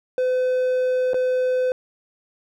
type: tone with dropouts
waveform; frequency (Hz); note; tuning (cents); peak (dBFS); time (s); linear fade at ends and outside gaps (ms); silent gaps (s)
triangle; 508; B4; +49; -16; 0.18-1.72; 1; 1.134-1.143
effects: none